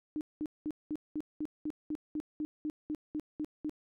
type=tone bursts; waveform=sine; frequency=303.8 Hz; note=D#4; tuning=41 cents flat; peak=-32 dBFS; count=15; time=0.16-3.695 s; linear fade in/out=0 ms; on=49 ms; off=200 ms; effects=none